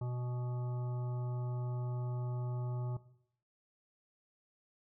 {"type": "harmonic tone with a mistuned harmonic", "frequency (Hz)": 123.47, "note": "B2", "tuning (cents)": 0, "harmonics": [1, 3, 5, 7, 9, 10], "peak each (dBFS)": [-35, -48, -51, -52, -57, -61], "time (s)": [0.01, 2.97], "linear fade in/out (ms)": 5, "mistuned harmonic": 7, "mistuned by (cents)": -21, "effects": ["noise-tail reverb RT60 0.7 s tail -17 dB re dry"]}